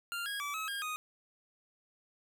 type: tone with pitch steps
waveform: 25% pulse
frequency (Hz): 1394 / 1643 / 1154 / 1285 / 1617 / 1243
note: F6 / G#6 / D6 / E6 / G#6 / D#6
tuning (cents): -4 / -19 / -31 / -45 / -47 / -2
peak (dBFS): -32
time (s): 0.12-0.96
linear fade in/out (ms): 0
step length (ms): 140
effects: none